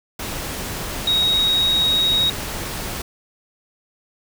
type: tone in noise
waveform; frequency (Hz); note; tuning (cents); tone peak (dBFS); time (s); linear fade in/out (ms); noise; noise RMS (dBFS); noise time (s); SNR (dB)
sine; 3783; A#7; +25; -15; 1.07-2.3; 5; pink; -28; 0.19-3.02; +10
effects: none